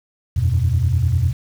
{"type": "chord", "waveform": "sine", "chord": "E suspended second", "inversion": "none", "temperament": "equal", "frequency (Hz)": [82.41, 92.5, 123.47], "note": ["E2", "F#2", "B2"], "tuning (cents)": [0, 0, 0], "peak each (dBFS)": -18, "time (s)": [0.36, 1.33], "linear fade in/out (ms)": 10, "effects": ["tanh soft clip ceiling -7 dBFS", "7-bit"]}